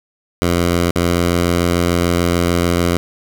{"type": "tone with dropouts", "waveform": "10% pulse", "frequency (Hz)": 86.8, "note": "F2", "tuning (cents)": -10, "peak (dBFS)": -5, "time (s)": [0.42, 2.97], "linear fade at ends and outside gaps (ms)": 0, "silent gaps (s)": [0.909, 0.958], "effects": []}